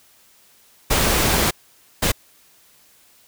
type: noise bursts at uneven times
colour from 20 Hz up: pink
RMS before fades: -18 dBFS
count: 2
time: 0.9-1.51 / 2.02-2.12 s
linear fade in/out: 10 ms
effects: white hiss -54 dBFS RMS until 3.27 s